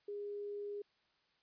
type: tone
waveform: sine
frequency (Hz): 409.4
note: G#4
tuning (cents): -25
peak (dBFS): -40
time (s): 0.08-0.82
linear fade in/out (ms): 5
effects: white hiss -75 dBFS RMS until 1.42 s + resampled to 11025 Hz